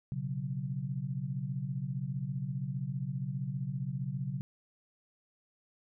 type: chord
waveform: sine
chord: B suspended second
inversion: none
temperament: equal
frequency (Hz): 123.47 / 138.59 / 185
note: B2 / C#3 / F#3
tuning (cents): 0 / 0 / 0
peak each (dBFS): -39 / -35 / -40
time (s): 0.12-4.41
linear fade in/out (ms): 0
effects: none